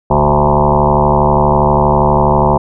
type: tone with frequency modulation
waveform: sine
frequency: 520 Hz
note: C5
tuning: 11 cents flat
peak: -7 dBFS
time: 0.1-2.58 s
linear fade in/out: 10 ms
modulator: 72.4 Hz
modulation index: 6.6
effects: none